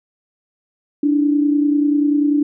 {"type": "tone pair together", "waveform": "sine", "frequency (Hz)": [290.6, 320.8], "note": ["D4", "E4"], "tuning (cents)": [-18, -47], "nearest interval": "major second", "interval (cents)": 171, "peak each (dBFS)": [-13, -22], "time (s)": [1.03, 2.43], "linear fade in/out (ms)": 5, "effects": []}